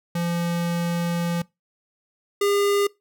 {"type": "tone pair in turn", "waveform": "square", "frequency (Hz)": [171.4, 404.4], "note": ["F3", "G#4"], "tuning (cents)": [-32, -46], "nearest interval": "octave + minor third", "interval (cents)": 1486, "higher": "second", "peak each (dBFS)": [-23, -19], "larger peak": "second", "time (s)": [[0.15, 1.42], [2.41, 2.87]], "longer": "first", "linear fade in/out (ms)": 5, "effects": ["noise-tail reverb RT60 0.2 s tail -22 dB re dry"]}